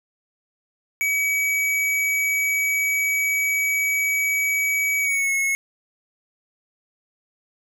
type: tone with pitch glide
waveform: square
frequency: 2274 to 2183 Hz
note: C#7 to C#7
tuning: +44 to -27 cents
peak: -20 dBFS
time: 1.01-5.55 s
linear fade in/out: 0 ms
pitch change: -71 cents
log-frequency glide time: 5-5.31 s
effects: none